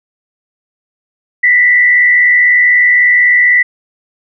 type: tone with frequency modulation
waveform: sine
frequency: 1975.5 Hz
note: B6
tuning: in tune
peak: -5 dBFS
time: 1.43-3.63 s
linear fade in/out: 10 ms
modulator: 76.1 Hz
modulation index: 0.7
effects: none